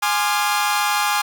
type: chord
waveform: sawtooth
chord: D half-diminished seventh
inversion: second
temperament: equal with one note detuned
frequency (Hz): 830.6 / 1046.5 / 1199.3 / 1396.9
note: Ab5 / C6 / D6 / F6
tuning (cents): 0 / 0 / +36 / 0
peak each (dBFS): -17 / -21 / -20 / -22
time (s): 0.02-1.22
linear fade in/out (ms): 10
effects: none